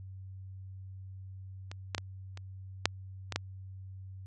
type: clicks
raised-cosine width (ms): 0.2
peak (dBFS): -25 / -13 / -16 / -28 / -6 / -18 / -12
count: 7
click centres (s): 1.715 / 1.948 / 1.981 / 2.374 / 2.856 / 3.323 / 3.36
effects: added 95 Hz sine -43 dBFS peak until 4.26 s + resampled to 22050 Hz